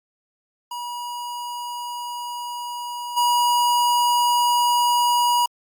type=tone with level steps; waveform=square; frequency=965 Hz; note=B5; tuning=40 cents flat; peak=-29 / -17 dBFS; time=0.71-5.46 s; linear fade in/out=5 ms; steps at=3.16 s; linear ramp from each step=20 ms; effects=Opus 48 kbps